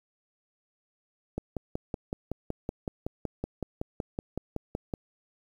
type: click train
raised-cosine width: 2 ms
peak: -18 dBFS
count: 20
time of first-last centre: 1.38-4.938 s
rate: 5.34 Hz
effects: 9-bit